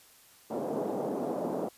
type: band-pass noise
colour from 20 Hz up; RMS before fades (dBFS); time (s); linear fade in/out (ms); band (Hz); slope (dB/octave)
white; -33; 0.5-1.69; 10; 180 to 670; 24
effects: white hiss -58 dBFS RMS until 1.77 s + resampled to 32000 Hz